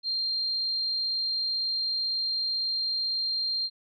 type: tone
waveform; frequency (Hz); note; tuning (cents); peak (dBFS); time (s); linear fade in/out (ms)
sine; 4186; C8; 0; -26; 0.03-3.7; 50
effects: none